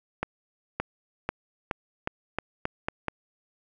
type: accelerating click train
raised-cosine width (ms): 0.5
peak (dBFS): -12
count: 9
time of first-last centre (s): 0.23-3.083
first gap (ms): 570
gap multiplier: 0.86
effects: none